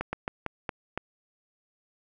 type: slowing click train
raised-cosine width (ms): 0.5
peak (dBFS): -15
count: 6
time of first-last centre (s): 0.01-0.976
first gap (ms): 120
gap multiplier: 1.24
effects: none